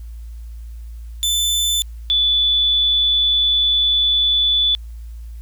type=tone pair in turn; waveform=sawtooth / sine; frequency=3520 / 3470 Hz; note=A7 / A7; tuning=0 / -25 cents; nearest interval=unison; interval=25 cents; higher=first; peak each=-13 dBFS; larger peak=neither; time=1.23-1.82 / 2.1-4.75 s; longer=second; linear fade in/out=0 ms; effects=added 57 Hz sine -30 dBFS peak until 5.41 s + white hiss -57 dBFS RMS until 5.41 s